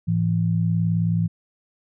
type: tone pair together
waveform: sine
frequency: 108.6 / 167.54 Hz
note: A2 / E3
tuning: -22 / +28 cents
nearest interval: minor sixth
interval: 750 cents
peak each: -22 / -20 dBFS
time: 0.07-1.28 s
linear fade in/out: 20 ms
effects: none